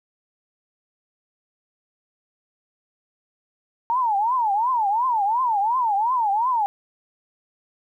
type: tone with vibrato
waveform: sine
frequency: 905 Hz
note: A5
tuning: 48 cents sharp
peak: -18 dBFS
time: 3.9-6.66 s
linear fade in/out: 0 ms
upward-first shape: triangle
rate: 2.8 Hz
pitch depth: 270 cents each way
effects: 10-bit